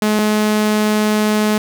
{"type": "tone pair in turn", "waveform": "sawtooth", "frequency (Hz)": [212.7, 212.7], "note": ["G#3", "G#3"], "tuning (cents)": [42, 42], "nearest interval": "unison", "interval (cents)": 0, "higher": "neither", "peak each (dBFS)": -9, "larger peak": "neither", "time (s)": [[0.02, 0.19], [0.19, 1.58]], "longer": "second", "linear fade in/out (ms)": 2, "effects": []}